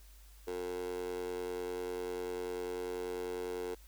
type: tone with high-pass filter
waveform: 15% pulse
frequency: 90.1 Hz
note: F#2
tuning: 45 cents flat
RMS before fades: -39 dBFS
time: 0.47-3.75 s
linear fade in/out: 10 ms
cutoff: 430 Hz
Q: 6.6
effects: added 50 Hz sine -54 dBFS peak until 3.87 s + white hiss -63 dBFS RMS until 3.87 s